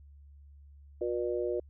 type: harmonic tone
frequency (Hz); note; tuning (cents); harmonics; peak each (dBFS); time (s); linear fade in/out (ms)
120; B2; -49; 3 / 4 / 5; -32 / -34 / -36; 1.01-1.6; 5
effects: added 71 Hz sine -51 dBFS peak until 1.69 s